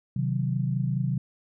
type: chord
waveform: sine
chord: C diminished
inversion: none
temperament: equal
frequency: 130.81 / 155.56 / 185 Hz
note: C3 / Eb3 / Gb3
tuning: 0 / 0 / 0 cents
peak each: -26 / -30 / -30 dBFS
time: 0.16-1.18 s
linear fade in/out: 5 ms
effects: none